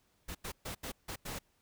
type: noise bursts at uneven times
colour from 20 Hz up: pink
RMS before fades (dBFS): -41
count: 6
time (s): 0.28-0.35 / 0.44-0.52 / 0.65-0.75 / 0.83-0.92 / 1.08-1.16 / 1.25-1.39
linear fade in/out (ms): 10
effects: pink hiss -73 dBFS RMS until 1.61 s